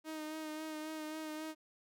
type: tone with vibrato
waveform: sawtooth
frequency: 311.1 Hz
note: D#4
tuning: in tune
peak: -37 dBFS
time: 0.04-1.55 s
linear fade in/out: 50 ms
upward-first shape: sine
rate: 3.7 Hz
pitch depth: 25 cents each way
effects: none